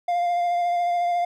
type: tone with vibrato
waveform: triangle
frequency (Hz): 700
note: F5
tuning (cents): +4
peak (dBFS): -18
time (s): 0.08-1.25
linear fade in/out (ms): 5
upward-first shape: triangle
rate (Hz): 14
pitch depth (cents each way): 21
effects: none